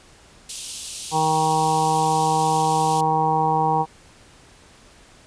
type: high-pass noise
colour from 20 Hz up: white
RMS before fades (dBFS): -30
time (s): 0.49-3.01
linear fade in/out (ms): 5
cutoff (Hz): 2700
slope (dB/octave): 48
type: harmonic tone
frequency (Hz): 157.6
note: D#3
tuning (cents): +23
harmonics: 1 / 2 / 3 / 5 / 6 / 7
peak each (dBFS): -26 / -31 / -27 / -20 / -22 / -30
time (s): 1.11-3.86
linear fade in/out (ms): 50
effects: pink hiss -50 dBFS RMS until 5.26 s + resampled to 22050 Hz